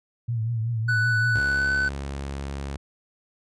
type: tone with vibrato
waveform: sine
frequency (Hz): 114.3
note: A#2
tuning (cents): -34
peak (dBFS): -23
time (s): 0.28-1.39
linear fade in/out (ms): 10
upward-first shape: triangle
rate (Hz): 5.3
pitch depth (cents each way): 87
type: tone with pitch glide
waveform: triangle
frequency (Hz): 1487 to 1509.5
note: F#6 to F#6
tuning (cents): +8 to +34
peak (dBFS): -19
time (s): 0.88-1.89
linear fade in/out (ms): 10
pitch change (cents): +26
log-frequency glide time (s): 1.48-1.72
type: tone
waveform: sawtooth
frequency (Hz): 69.3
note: C#2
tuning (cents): 0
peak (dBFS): -26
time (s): 1.35-2.77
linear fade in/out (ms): 5
effects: resampled to 22050 Hz